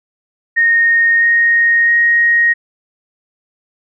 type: tone with pitch steps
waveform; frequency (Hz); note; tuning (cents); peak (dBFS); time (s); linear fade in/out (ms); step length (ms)
sine; 1851 / 1862.8 / 1874.7; A#6 / A#6 / A#6; -13 / -2 / +9; -8; 0.56-2.54; 20; 660
effects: none